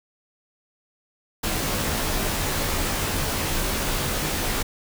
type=noise with comb filter; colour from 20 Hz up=pink; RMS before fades=-25 dBFS; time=1.43-4.63 s; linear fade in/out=10 ms; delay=17 ms; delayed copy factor=-0.65; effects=none